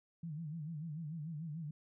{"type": "tone with vibrato", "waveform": "sine", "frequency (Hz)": 157.5, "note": "D#3", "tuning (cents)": 21, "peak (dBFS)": -40, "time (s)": [0.23, 1.71], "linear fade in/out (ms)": 5, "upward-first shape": "sine", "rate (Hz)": 6.8, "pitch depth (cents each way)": 130, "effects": []}